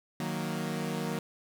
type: chord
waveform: sawtooth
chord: D# minor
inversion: none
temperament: equal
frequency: 155.56 / 185 / 233.1 Hz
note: D#3 / F#3 / A#3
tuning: 0 / 0 / 0 cents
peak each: -32 dBFS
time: 0.2-1.19 s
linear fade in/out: 2 ms
effects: none